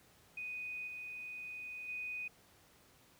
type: tone with level steps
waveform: sine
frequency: 2489 Hz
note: D#7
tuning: in tune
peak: -40 / -43 / -39 dBFS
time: 0.37-2.28 s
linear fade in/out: 5 ms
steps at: 0.87 / 1.88 s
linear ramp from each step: 10 ms
effects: pink hiss -65 dBFS RMS until 3.19 s + high-pass 60 Hz 12 dB/octave